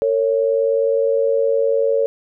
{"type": "tone pair together", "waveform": "sine", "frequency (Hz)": [454.7, 554.4], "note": ["A#4", "C#5"], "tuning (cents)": [-43, 0], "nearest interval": "minor third", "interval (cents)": 343, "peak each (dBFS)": -17, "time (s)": [0.02, 2.06], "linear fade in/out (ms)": 0, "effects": []}